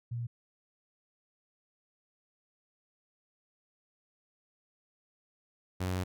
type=tone pair in turn; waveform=sine / sawtooth; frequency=118.5 / 91.93 Hz; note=A#2 / F#2; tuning=+29 / -11 cents; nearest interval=major third; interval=440 cents; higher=first; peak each=-33 / -27 dBFS; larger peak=second; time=0.11-0.27 / 5.8-6.04 s; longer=second; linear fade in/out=10 ms; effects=none